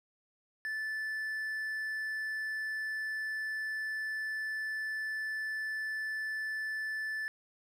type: tone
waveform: triangle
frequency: 1750 Hz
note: A6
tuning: 10 cents flat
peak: -32 dBFS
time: 0.65-7.28 s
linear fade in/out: 0 ms
effects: none